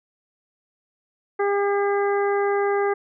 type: harmonic tone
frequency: 402.9 Hz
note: G4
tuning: 48 cents sharp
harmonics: 1 / 2 / 3 / 4 / 5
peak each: -20 / -26 / -30 / -32 / -34 dBFS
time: 1.39-2.94 s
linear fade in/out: 10 ms
effects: none